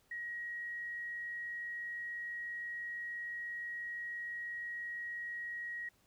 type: tone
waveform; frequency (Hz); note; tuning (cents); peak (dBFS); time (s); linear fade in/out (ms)
sine; 1897; A#6; +30; -39; 0.11-5.89; 5
effects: pink hiss -71 dBFS RMS until 6.06 s